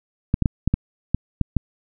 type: clicks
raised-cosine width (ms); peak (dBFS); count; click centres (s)
5; -5; 8; 0.341 / 0.423 / 0.458 / 0.676 / 0.74 / 1.146 / 1.413 / 1.567
effects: none